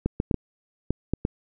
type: clicks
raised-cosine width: 3 ms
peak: -10 dBFS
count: 7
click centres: 0.06 / 0.201 / 0.312 / 0.343 / 0.906 / 1.136 / 1.251 s
effects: none